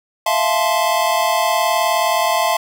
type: chord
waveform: square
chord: F major seventh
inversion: third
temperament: equal with one note detuned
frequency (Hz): 659.3 / 698.5 / 869.9 / 1046.5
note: E5 / F5 / A5 / C6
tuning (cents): 0 / 0 / -20 / 0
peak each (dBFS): -21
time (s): 0.26-2.57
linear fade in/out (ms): 5
effects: none